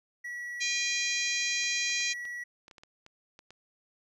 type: tone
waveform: triangle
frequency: 1935 Hz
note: B6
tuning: 36 cents flat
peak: -34 dBFS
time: 0.24-2.44 s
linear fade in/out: 10 ms
type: harmonic tone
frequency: 806 Hz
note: G5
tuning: 48 cents sharp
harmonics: 3 / 4 / 5 / 6 / 7 / 8 / 9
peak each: -32 / -39 / -35 / -40 / -37 / -36 / -43 dBFS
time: 0.6-2.14 s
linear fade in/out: 20 ms
type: clicks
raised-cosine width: 0.2 ms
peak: -33 dBFS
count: 11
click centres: 1.638 / 1.896 / 2.005 / 2.253 / 2.681 / 2.712 / 2.782 / 2.835 / 3.064 / 3.391 / 3.506 s
effects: none